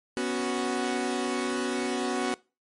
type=chord; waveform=sawtooth; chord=B suspended second; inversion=none; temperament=equal; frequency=246.9 / 277.2 / 370 Hz; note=B3 / C#4 / F#4; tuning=0 / 0 / 0 cents; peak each=-27 / -29 / -26 dBFS; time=0.17-2.34 s; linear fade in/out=0 ms; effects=noise-tail reverb RT60 0.3 s tail -22 dB re dry + MP3 48 kbps